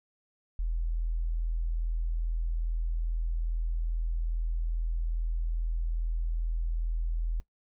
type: tone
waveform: sine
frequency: 41.2 Hz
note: E1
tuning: in tune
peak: -27 dBFS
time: 0.59-7.4 s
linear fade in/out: 0 ms
effects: noise-tail reverb RT60 0.1 s tail -18 dB re dry